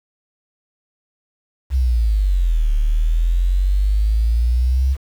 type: exponential two-way sweep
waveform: sine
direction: down then up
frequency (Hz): 67.7 to 36.47 to 67.7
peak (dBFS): -13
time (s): 1.7-4.97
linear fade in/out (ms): 50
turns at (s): 2.73
effects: 7-bit